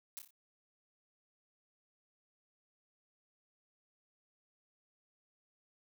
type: noise with echo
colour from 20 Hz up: blue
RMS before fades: -44 dBFS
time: 0.17-0.19 s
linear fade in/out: 0 ms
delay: 29 ms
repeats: 4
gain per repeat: -6 dB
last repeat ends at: 0.306 s
effects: none